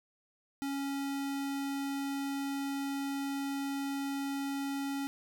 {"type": "tone", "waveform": "square", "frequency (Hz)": 277.2, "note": "C#4", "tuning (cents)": 0, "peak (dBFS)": -34, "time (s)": [0.62, 5.07], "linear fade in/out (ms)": 0, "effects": []}